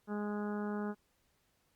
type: harmonic tone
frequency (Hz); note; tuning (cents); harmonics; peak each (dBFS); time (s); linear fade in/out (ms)
207.7; G#3; 0; 1 / 2 / 3 / 4 / 5 / 6 / 7 / 8; -36 / -41 / -49 / -47 / -52 / -50 / -50 / -57; 0.07-0.95; 50
effects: pink hiss -75 dBFS RMS until 1.75 s + Opus 48 kbps